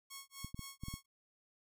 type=tone with tremolo; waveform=5% pulse; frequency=1097 Hz; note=C#6; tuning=18 cents flat; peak=-34 dBFS; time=0.1-1.06 s; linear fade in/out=10 ms; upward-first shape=sine; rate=4 Hz; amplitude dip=100%
type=clicks; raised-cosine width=5 ms; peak=-31 dBFS; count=6; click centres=0.446 / 0.545 / 0.593 / 0.836 / 0.884 / 0.94 s
effects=none